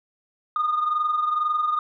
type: tone pair together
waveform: sine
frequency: 1222.4 / 1244.5 Hz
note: D#6 / D#6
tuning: -31 / 0 cents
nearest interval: unison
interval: 31 cents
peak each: -20 / -27 dBFS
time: 0.56-1.79 s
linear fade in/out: 2 ms
effects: tanh soft clip ceiling -16 dBFS